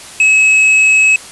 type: tone with hard clipping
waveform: triangle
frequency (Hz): 2572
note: E7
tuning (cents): -43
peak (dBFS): -7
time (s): 0.2-1.16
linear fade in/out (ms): 2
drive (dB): 8
effects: white hiss -32 dBFS RMS until 1.31 s + resampled to 24000 Hz